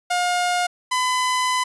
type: tone pair in turn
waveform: sawtooth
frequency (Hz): 713 / 1008.3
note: F5 / B5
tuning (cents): +36 / +36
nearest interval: tritone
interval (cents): 600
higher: second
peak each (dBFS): -15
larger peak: neither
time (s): 0.1-0.67 / 0.91-1.64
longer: second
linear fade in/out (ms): 10
effects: resampled to 24000 Hz